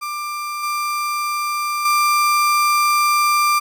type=tone with level steps; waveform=35% pulse; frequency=1187 Hz; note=D6; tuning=18 cents sharp; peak=-22 / -18 / -12 dBFS; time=0.01-3.6 s; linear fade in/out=20 ms; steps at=0.63 / 1.85 s; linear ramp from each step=5 ms; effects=none